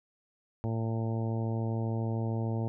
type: harmonic tone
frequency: 113.1 Hz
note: A2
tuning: 48 cents sharp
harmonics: 1 / 2 / 3 / 4 / 5 / 6 / 7 / 8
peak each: -30 / -36 / -40 / -42 / -44 / -46 / -47 / -48 dBFS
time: 0.64-2.68 s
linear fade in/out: 0 ms
effects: none